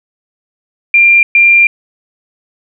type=tone bursts at uneven times; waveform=sine; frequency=2385 Hz; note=D7; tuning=26 cents sharp; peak=-3 dBFS; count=2; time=0.94-1.23 / 1.35-1.67 s; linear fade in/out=2 ms; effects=none